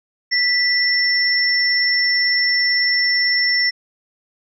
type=tone pair together; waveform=sine; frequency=1972 / 5409 Hz; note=B6 / E8; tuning=-3 / +44 cents; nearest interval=octave + perfect fourth; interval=1747 cents; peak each=-17 dBFS; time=0.31-3.71 s; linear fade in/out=20 ms; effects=none